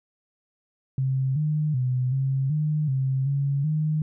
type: tone with pitch steps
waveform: sine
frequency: 132.7 / 152.2 / 127 / 134.5 / 152.2 / 133.1 / 139.8 / 154.1 Hz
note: C3 / D#3 / B2 / C3 / D#3 / C3 / C#3 / D#3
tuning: +25 / -38 / +49 / +48 / -38 / +30 / +15 / -16 cents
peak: -21 dBFS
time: 0.98-4.02 s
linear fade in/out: 2 ms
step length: 380 ms
effects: none